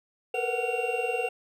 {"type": "tone cluster", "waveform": "triangle", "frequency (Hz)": [456.9, 476.7, 496.5, 743, 2756], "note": ["A#4", "A#4", "B4", "F#5", "F7"], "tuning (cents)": [-35, 39, 9, 7, -24], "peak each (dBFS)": -31, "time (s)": [0.34, 1.29], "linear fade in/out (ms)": 5, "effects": []}